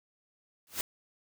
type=noise with exponential growth; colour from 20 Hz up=white; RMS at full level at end=-28 dBFS; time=0.67-0.81 s; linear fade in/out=1 ms; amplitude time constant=30 ms; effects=none